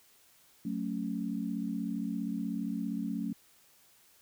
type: chord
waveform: sine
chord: F# minor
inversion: none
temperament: just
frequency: 185 / 222 / 277.5 Hz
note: F#3 / A3 / C#4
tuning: 0 / +16 / +2 cents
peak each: -37 / -35 / -37 dBFS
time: 0.65-3.33 s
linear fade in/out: 5 ms
effects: white hiss -63 dBFS RMS until 4.21 s